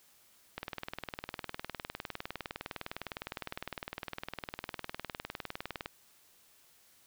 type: click train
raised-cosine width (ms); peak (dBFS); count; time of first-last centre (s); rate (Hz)
0.3; -21; 105; 0.58-5.859; 19.7
effects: white hiss -64 dBFS RMS until 7.06 s